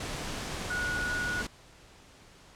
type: tone in noise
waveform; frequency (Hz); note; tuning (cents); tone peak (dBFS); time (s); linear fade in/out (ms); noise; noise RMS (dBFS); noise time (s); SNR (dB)
sine; 1457; F#6; -27; -30; 0.7-1.42; 5; pink; -36; 0-1.47; +3
effects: pink hiss -55 dBFS RMS until 2.55 s + low-pass 8000 Hz 12 dB/octave